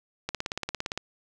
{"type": "click train", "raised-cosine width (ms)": 0.2, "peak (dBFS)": -13, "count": 13, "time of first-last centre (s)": [0.29, 0.976], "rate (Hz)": 17.5, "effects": []}